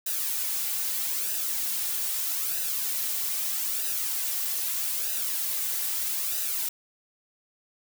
blue noise with flanger, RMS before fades -29 dBFS, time 0.06-6.69 s, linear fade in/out 5 ms, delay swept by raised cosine 0.9 to 3.2 ms, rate 0.79 Hz, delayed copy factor -0.6, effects none

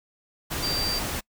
sine tone in noise, 4699 Hz, D8, in tune, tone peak -26 dBFS, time 0.62-1 s, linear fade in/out 20 ms, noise pink, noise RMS -30 dBFS, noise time 0.5-1.21 s, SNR +1 dB, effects noise-tail reverb RT60 0.1 s tail -25 dB re dry

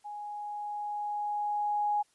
sine tone with level ramp, 830.6 Hz, G#5, in tune, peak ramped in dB -38 to -25 dBFS, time 0.04-2.03 s, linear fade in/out 20 ms, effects white hiss -69 dBFS RMS until 2.14 s + resampled to 24000 Hz

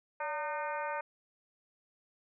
harmonic tone with a mistuned harmonic, 304.5 Hz, D#4, 37 cents flat, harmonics 2 / 3 / 4 / 5 / 6 / 7 / 8, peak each -39 / -37 / -43 / -42 / -47 / -49 / -49 dBFS, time 0.2-1.01 s, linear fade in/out 5 ms, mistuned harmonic 2, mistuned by -87 cents, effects none

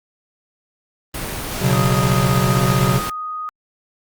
pink noise, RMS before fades -26 dBFS, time 1.14-3.1 s, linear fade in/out 5 ms
square chord, B suspended second, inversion none, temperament just, 123.47 / 138.9 / 185.21 Hz, B2 / C#3 / F#3, 0 / +4 / +2 cents, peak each -19 / -20 / -21 dBFS, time 1.6-3.01 s, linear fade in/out 50 ms
sine tone, 1244.5 Hz, D#6, in tune, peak -24 dBFS, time 1.73-3.49 s, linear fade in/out 0 ms
effects Opus 32 kbps

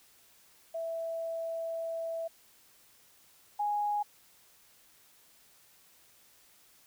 sine tone pair in turn, 659.3 / 828.6 Hz, E5 / G#5, 0 / -4 cents, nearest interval major third, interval 396 cents, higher second, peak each -33 / -28 dBFS, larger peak second, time 0.74-2.28 / 3.59-4.03 s, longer first, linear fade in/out 10 ms, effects white hiss -62 dBFS RMS until 6.86 s

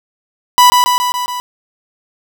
45% pulse tone with echo, 987.8 Hz, B5, in tune, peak -4 dBFS, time 0.58-0.7 s, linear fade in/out 0 ms, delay 140 ms, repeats 5, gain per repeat -3 dB, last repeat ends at 1.4 s, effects none

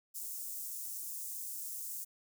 white high-pass noise, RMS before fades -42 dBFS, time 0.14-2.05 s, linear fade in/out 20 ms, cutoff 6800 Hz, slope 24 dB/octave, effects none

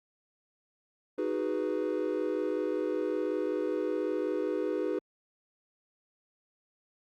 triangle chord, G# minor seventh, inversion second, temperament equal, 311.1 / 370 / 415.3 / 493.9 Hz, D#4 / F#4 / G#4 / B4, 0 / 0 / 0 / 0 cents, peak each -32 dBFS, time 1.18-4.99 s, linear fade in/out 5 ms, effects tanh soft clip ceiling -17 dBFS + Opus 48 kbps

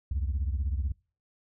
sine beating tone pair, 65.41 / 81.41 Hz, C2 / E2, 0 / -21 cents, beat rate 16 Hz, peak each -27 / -30 dBFS, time 0.11-0.92 s, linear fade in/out 5 ms, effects noise-tail reverb RT60 0.4 s tail -26 dB re dry + tanh soft clip ceiling -23 dBFS

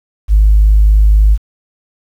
sine tone, 51.9 Hz, G#1, in tune, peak -3 dBFS, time 0.28-1.38 s, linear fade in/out 50 ms, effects tanh soft clip ceiling 0 dBFS + 7-bit

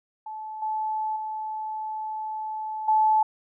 sine tone with level steps, 867 Hz, A5, 26 cents flat, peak -33 / -25 / -29 / -17 dBFS, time 0.26-3.23 s, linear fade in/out 5 ms, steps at 0.62 / 1.16 / 2.88 s, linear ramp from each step 5 ms, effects none

